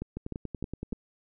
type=two click trains; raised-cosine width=3 ms; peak=-21 / -22 dBFS; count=4 / 9; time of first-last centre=0.02-0.929 / 0.17-0.925 s; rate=3.3 / 10.6 Hz; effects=none